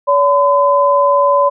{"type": "tone pair together", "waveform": "sine", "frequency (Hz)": [569, 1014.8], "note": ["C#5", "B5"], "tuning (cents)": [45, 47], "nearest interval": "minor seventh", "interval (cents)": 1002, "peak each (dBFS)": -11, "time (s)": [0.07, 1.5], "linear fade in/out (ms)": 20, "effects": []}